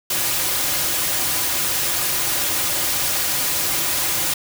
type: noise with comb filter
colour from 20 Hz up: white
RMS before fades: -21 dBFS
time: 0.1-4.34 s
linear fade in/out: 5 ms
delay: 4.5 ms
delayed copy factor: -0.5
effects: none